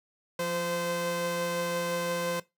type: tone pair together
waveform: sawtooth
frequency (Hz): 174.1 / 516.5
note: F3 / C5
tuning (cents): -5 / -22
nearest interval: octave + perfect fifth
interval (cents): 1883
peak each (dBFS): -31 / -26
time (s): 0.39-2.4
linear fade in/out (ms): 5
effects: noise-tail reverb RT60 0.2 s tail -19 dB re dry